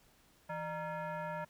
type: tone with frequency modulation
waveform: sine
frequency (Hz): 164.81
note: E3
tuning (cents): 0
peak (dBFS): -37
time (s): 0.49-1.45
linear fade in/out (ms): 10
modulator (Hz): 770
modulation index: 1.7
effects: pink hiss -67 dBFS RMS until 1.49 s